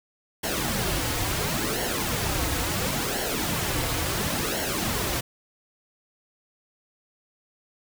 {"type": "noise with flanger", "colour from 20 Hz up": "pink", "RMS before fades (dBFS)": -27, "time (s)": [0.43, 5.21], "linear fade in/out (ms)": 10, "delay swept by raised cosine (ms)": [0.81, 5.11], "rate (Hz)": 0.72, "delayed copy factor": -0.65, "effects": []}